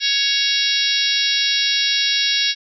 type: harmonic tone with a mistuned harmonic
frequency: 556 Hz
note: C#5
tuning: 5 cents sharp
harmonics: 3 / 4 / 5 / 6 / 7 / 8 / 9 / 10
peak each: -27 / -26 / -25 / -24 / -21 / -25 / -25 / -23 dBFS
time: 0-2.55 s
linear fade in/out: 50 ms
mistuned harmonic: 7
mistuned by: -19 cents
effects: none